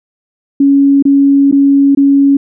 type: tone with dropouts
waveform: sine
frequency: 278.4 Hz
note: C#4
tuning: 8 cents sharp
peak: -4 dBFS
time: 0.6-2.37 s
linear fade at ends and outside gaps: 5 ms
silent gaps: 1.025-1.052 / 1.514-1.524 / 1.95-1.972 s
effects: none